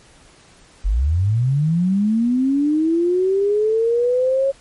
sine linear sweep, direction up, 41.79 to 551 Hz, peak -14 dBFS, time 0.84-4.52 s, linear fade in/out 20 ms, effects pink hiss -49 dBFS RMS until 4.6 s + MP3 48 kbps

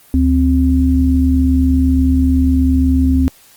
sine tone pair together, 73.62 / 261.6 Hz, D2 / C4, +5 / 0 cents, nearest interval octave + minor seventh, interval 2195 cents, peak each -12 dBFS, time 0.14-3.28 s, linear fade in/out 0 ms, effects white hiss -46 dBFS RMS until 3.56 s + Opus 24 kbps

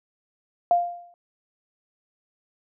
sine tone with exponential decay, 698.5 Hz, F5, in tune, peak -13 dBFS, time 0.71-1.14 s, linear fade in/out 1 ms, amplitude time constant 93 ms, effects none

